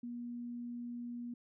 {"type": "tone", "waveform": "sine", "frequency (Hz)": 240, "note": "B3", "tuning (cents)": -49, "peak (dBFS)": -40, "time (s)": [0.03, 1.34], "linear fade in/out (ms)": 5, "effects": []}